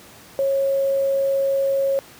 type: tone with quantisation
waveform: sine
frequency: 547 Hz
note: C#5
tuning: 23 cents flat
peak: -17 dBFS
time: 0.39-1.99 s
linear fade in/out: 0 ms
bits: 7
effects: pink hiss -45 dBFS RMS until 2.19 s + high-pass 100 Hz 12 dB/octave